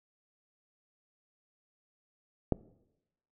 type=click; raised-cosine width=2 ms; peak=-12 dBFS; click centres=2.523 s; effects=noise-tail reverb RT60 0.9 s tail -21 dB re dry